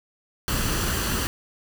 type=noise with comb filter; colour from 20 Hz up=pink; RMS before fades=-25 dBFS; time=0.48-1.27 s; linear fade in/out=0 ms; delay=0.67 ms; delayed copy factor=+0.5; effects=none